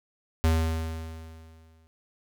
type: tone with exponential decay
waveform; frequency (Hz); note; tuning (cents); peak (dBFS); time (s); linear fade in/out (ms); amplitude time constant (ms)
square; 80.8; E2; -34; -19; 0.44-1.87; 0; 310
effects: none